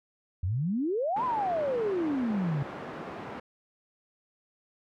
sine exponential two-way sweep, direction up then down, 82.41 to 1046.5 to 135.7 Hz, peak -26 dBFS, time 0.43-2.63 s, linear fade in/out 5 ms, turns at 1.24 s
pink band-pass noise, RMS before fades -40 dBFS, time 1.16-3.4 s, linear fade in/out 5 ms, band 200 to 1400 Hz, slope 12 dB/octave
effects none

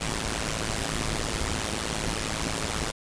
pink noise with amplitude modulation, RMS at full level -25 dBFS, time 0-2.92 s, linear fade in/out 20 ms, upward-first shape sine, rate 109 Hz, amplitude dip 95%, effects resampled to 22050 Hz

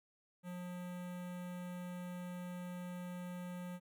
square tone with notch filter, 178.7 Hz, F3, 40 cents sharp, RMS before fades -45 dBFS, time 0.43-3.8 s, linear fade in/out 50 ms, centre 4900 Hz, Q 1.1, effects none

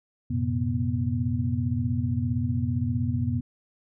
sine tone cluster, 90.8 / 112.6 / 128 / 243.2 Hz, F#2 / A2 / C3 / B3, -32 / +40 / -38 / -26 cents, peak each -29 dBFS, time 0.3-3.41 s, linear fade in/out 10 ms, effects none

